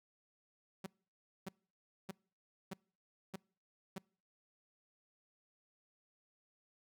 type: tone bursts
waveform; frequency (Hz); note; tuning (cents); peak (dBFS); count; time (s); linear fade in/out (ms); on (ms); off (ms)
sawtooth; 190.4; F#3; +50; -37; 6; 0.84-3.984; 5; 24; 600
effects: noise-tail reverb RT60 0.5 s tail -26 dB re dry